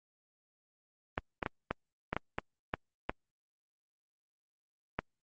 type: clicks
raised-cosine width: 0.5 ms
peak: -16 dBFS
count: 10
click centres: 1.179 / 1.428 / 1.462 / 1.71 / 2.13 / 2.166 / 2.385 / 2.739 / 3.095 / 4.99 s
effects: Opus 24 kbps